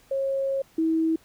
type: tone pair in turn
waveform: sine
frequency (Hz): 543 / 322.9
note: C#5 / E4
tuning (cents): -36 / -36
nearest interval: major sixth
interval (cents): 900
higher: first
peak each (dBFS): -23 / -20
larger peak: second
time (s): 0.11-0.62 / 0.78-1.16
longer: first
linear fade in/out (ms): 5
effects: pink hiss -58 dBFS RMS until 1.24 s